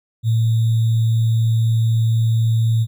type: tone with sample-and-hold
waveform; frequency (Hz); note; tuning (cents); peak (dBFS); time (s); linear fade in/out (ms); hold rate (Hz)
sine; 113; A2; +47; -13; 0.23-2.87; 50; 3675
effects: none